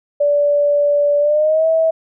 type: tone with pitch glide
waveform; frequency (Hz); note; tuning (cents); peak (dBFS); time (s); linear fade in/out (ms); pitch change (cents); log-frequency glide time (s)
sine; 580 to 647.3; D5 to E5; -22 to -32; -11; 0.2-1.91; 10; +190; 1.19-1.67
effects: none